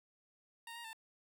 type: tone with pitch steps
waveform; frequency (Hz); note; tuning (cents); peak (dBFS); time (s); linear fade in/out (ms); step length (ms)
15% pulse; 926 / 939 / 893; A#5 / A#5 / A5; -12 / +12 / +25; -40; 0.67-0.931; 2; 87
effects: none